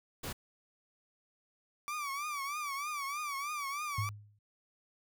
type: noise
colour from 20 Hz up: pink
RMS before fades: -40 dBFS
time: 0.23-0.33 s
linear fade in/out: 10 ms
type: tone with vibrato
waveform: 30% pulse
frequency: 1156 Hz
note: D6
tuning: 28 cents flat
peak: -33 dBFS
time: 1.88-4.09 s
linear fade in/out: 0 ms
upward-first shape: triangle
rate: 3.2 Hz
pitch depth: 120 cents each way
type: tone with exponential decay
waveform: sine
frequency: 103.83 Hz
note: G#2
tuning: in tune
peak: -29 dBFS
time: 3.98-4.39 s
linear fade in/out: 5 ms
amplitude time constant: 89 ms
effects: none